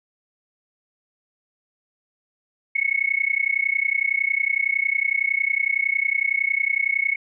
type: tone with amplitude modulation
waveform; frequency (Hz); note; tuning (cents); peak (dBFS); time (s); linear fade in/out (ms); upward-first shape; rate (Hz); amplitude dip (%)
sine; 2200; C#7; -14; -15; 2.75-7.16; 10; sine; 30.9; 95
effects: none